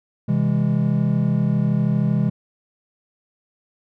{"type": "chord", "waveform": "triangle", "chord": "C augmented", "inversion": "none", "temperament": "just", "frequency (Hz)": [130.81, 163.52, 204.4], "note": ["C3", "E3", "G#3"], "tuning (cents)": [0, -14, -27], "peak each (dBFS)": -19, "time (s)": [0.28, 2.3], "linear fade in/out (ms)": 10, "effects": []}